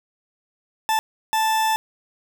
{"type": "tone bursts at uneven times", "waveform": "40% pulse", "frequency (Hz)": 880, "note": "A5", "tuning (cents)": 0, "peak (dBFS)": -17, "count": 2, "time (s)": [[0.89, 0.99], [1.33, 1.76]], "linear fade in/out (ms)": 0, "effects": []}